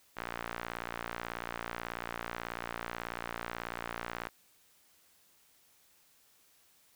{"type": "tone with band-pass filter", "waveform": "sawtooth", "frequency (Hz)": 58.27, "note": "A#1", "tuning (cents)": 0, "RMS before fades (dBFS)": -41, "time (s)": [0.16, 4.29], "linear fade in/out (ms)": 20, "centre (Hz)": 1500, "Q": 1.1, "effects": ["white hiss -66 dBFS RMS until 6.95 s"]}